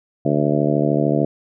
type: harmonic tone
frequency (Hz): 73.42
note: D2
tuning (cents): 0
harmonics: 2 / 3 / 4 / 5 / 6 / 7 / 8 / 9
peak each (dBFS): -21 / -23 / -21 / -24 / -26 / -26 / -26 / -24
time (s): 0.25-1.25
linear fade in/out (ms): 5
effects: none